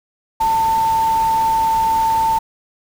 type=tone in noise; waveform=sine; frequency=895 Hz; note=A5; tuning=29 cents sharp; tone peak=-13 dBFS; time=0.4-2.39 s; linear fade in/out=10 ms; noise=pink; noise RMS=-31 dBFS; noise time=0.4-2.39 s; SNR=+15 dB; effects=none